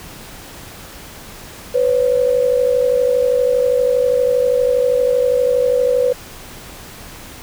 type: tone pair together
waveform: sine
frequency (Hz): 497.5 / 550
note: B4 / C#5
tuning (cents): +13 / -14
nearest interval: major second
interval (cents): 173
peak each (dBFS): -13 / -18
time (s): 1.74-6.13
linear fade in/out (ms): 10
effects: pink hiss -36 dBFS RMS until 7.42 s